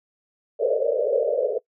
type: band-pass noise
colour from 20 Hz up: pink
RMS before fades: -22 dBFS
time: 0.59-1.59 s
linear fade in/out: 20 ms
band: 440 to 610 Hz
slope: 96 dB/octave
effects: noise-tail reverb RT60 0.1 s tail -22 dB re dry